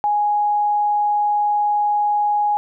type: tone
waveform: sine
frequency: 830.6 Hz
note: G#5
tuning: in tune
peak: -15 dBFS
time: 0.04-2.57 s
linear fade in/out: 0 ms
effects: none